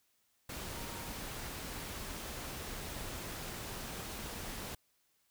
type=tone in noise; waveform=sine; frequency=932.3 Hz; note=A#5; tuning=in tune; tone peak=-53 dBFS; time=0.74-1.14 s; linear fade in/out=5 ms; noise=pink; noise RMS=-43 dBFS; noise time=0.49-4.75 s; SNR=-13 dB; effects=white hiss -75 dBFS RMS until 5.3 s